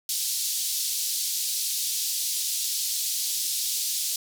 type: band-pass noise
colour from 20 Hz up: pink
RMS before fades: -28 dBFS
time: 0.09-4.16 s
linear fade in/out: 2 ms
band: 4000 to 16000 Hz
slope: 24 dB/octave
effects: none